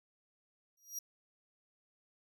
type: tone with exponential growth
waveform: sawtooth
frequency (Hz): 5730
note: F8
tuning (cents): +44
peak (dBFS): -33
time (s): 0.77-0.99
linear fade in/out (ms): 5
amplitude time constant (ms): 46
effects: none